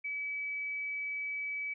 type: tone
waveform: sine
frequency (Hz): 2289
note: D7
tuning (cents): -45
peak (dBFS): -34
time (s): 0.04-1.74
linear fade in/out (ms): 10
effects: none